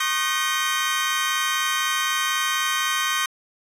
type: tone cluster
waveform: 30% pulse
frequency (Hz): 1088 / 1220 / 1529 / 1886 / 3142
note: C#6 / D#6 / G6 / A#6 / G7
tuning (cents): -33 / -34 / -44 / +20 / +3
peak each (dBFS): -25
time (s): 0-3.26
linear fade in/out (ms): 5
effects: resampled to 32000 Hz